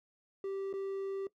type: tone with dropouts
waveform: triangle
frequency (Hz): 390.1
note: G4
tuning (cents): -8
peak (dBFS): -33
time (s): 0.44-1.27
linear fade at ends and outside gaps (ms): 2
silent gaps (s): 0.729-0.737
effects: noise-tail reverb RT60 0.1 s tail -18 dB re dry